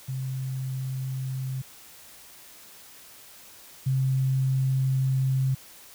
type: tone pair in turn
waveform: sine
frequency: 131.4 / 132.39 Hz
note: C3 / C3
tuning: +8 / +21 cents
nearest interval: unison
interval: 13 cents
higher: second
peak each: -28 / -21 dBFS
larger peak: second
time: 0.08-1.62 / 3.86-5.55 s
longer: second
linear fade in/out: 10 ms
effects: white hiss -49 dBFS RMS until 5.94 s